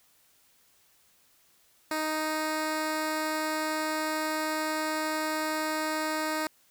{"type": "tone", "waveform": "10% pulse", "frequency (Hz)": 311.1, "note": "D#4", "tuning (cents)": 0, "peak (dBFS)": -20, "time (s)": [1.91, 6.47], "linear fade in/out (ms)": 2, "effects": ["white hiss -64 dBFS RMS until 6.7 s"]}